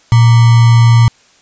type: tone with sample-and-hold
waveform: sine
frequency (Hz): 116.7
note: A#2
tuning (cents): +2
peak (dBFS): -3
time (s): 0.12-1.08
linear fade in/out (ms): 0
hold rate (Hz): 1050
effects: white hiss -48 dBFS RMS until 1.41 s + resampled to 16000 Hz